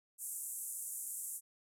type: band-pass noise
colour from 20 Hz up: pink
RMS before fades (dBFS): -43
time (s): 0.18-1.41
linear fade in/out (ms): 50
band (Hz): 7600 to 13000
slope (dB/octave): 48
effects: none